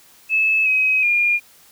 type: tone with pitch steps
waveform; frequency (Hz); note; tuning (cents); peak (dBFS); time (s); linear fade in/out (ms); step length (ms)
sine; 2604 / 2536 / 2416; E7 / D#7 / D7; -22 / +32 / +48; -14; 0.29-1.4; 50; 370
effects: white hiss -50 dBFS RMS until 1.71 s